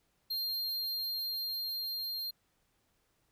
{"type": "tone with level ramp", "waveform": "square", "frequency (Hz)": 4198, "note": "C8", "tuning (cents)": 5, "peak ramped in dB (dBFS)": [-33, -36], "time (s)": [0.3, 2.31], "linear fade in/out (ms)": 10, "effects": ["pink hiss -75 dBFS RMS until 3.31 s"]}